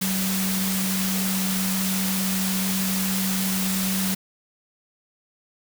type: tone in noise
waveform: sine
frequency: 190 Hz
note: F#3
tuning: 46 cents sharp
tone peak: -24 dBFS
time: 0.01-4.15 s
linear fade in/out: 10 ms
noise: white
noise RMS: -27 dBFS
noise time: 0.01-4.15 s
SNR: 0 dB
effects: none